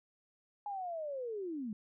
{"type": "linear sweep", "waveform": "sine", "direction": "down", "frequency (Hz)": [835, 200.2], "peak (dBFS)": -37, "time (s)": [0.66, 1.73], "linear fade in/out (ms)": 2, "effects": []}